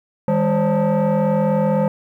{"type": "tone with frequency modulation", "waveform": "sine", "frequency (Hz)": 159.5, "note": "D#3", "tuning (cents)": 43, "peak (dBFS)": -12, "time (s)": [0.28, 1.88], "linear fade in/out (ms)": 2, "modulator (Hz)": 363, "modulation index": 1.6, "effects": ["tanh soft clip ceiling -13 dBFS", "9-bit"]}